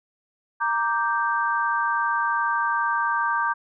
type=chord; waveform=sine; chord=G minor; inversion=first; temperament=equal; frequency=932.3 / 1174.7 / 1568 Hz; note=Bb5 / D6 / G6; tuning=0 / 0 / 0 cents; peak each=-25 dBFS; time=0.6-3.54 s; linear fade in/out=20 ms; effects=none